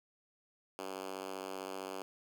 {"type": "tone with high-pass filter", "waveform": "5% pulse", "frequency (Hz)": 95.4, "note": "G2", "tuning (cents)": -47, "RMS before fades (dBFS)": -43, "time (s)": [0.79, 2.02], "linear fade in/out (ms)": 0, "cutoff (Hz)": 330, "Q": 1.4, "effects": []}